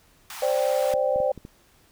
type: high-pass noise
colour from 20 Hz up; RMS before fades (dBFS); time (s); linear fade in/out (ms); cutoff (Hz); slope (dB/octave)
pink; -38; 0.3-0.94; 2; 730; 96
type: chord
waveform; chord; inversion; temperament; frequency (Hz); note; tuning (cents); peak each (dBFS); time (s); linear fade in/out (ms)
sine; C suspended second; none; equal; 523.3 / 587.3 / 784; C5 / D5 / G5; 0 / 0 / 0; -23 / -24 / -29; 0.42-1.32; 5
type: clicks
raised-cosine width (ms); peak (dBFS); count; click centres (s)
3; -26; 5; 0.939 / 1.16 / 1.203 / 1.377 / 1.451
effects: pink hiss -59 dBFS RMS until 1.91 s